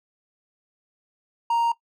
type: tone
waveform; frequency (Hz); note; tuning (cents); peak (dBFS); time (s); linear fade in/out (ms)
triangle; 932.3; A#5; 0; -17; 1.5-1.72; 5
effects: noise-tail reverb RT60 0.1 s tail -18 dB re dry